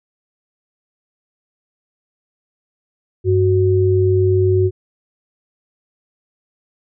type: tone pair together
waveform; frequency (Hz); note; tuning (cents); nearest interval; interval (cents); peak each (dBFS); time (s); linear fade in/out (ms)
sine; 98 / 370; G2 / F#4; 0 / 0; octave + major seventh; 2300; -14; 3.24-4.71; 50
effects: none